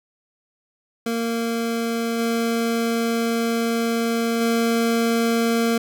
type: tone with level steps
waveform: 25% pulse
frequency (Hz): 230.7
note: A#3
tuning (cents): -18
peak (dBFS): -18 / -16 / -14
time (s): 1.06-5.78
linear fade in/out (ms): 5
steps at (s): 2.18 / 4.4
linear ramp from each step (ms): 20
effects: none